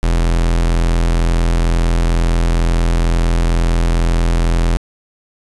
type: tone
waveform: 45% pulse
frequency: 42.15 Hz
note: E1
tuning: 39 cents sharp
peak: -11 dBFS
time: 0.03-4.77 s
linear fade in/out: 0 ms
effects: resampled to 24000 Hz + 8-bit